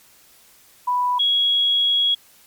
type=tone pair in turn; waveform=sine; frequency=987.8 / 3323 Hz; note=B5 / G#7; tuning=0 / 0 cents; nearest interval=octave + major sixth; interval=2100 cents; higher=second; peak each=-17 / -15 dBFS; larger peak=second; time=0.87-1.19 / 1.19-2.15 s; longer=second; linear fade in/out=10 ms; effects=white hiss -52 dBFS RMS until 2.46 s + MP3 96 kbps